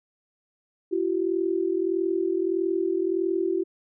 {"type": "tone pair together", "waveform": "sine", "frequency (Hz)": [339.3, 380.9], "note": ["F4", "G4"], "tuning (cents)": [-50, -50], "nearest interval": "major second", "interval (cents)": 200, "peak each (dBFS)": -25, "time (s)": [0.91, 3.64], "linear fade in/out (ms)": 20, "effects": []}